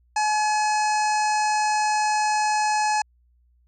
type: harmonic tone with a mistuned harmonic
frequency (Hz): 850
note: G#5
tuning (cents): +40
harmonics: 1 / 2 / 3 / 5 / 6 / 7 / 8 / 9 / 10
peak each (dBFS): -20 / -30 / -32 / -37 / -36 / -36 / -37 / -43 / -40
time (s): 0.16-3.02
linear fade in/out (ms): 5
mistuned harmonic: 9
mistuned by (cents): -20
effects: added 60 Hz sine -58 dBFS peak until 3.67 s